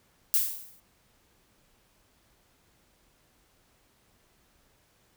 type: noise with exponential decay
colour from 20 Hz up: violet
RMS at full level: -21 dBFS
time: 0.34-0.8 s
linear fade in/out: 0 ms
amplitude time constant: 100 ms
effects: pink hiss -66 dBFS RMS until 5.16 s